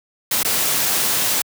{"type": "noise with dropouts", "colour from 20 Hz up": "white", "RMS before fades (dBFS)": -19, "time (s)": [0.31, 1.42], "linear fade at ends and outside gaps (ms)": 5, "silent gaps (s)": [0.432, 0.447], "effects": ["high-pass 100 Hz 12 dB/octave"]}